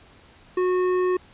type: tone with hard clipping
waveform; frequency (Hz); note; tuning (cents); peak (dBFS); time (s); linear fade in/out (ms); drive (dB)
triangle; 365.3; F#4; -22; -21; 0.57-1.17; 5; 14
effects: pink hiss -52 dBFS RMS until 1.33 s + resampled to 8000 Hz